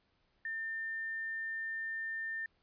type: tone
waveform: sine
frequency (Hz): 1800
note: A6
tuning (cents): +39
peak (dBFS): -36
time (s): 0.45-2.46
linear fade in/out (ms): 2
effects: pink hiss -75 dBFS RMS until 2.62 s + resampled to 11025 Hz